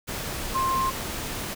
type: tone in noise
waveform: sine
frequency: 1057 Hz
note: C6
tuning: 17 cents sharp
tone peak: -22 dBFS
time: 0.54-0.91 s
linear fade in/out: 20 ms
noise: pink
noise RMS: -32 dBFS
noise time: 0.07-1.55 s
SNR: +7 dB
effects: none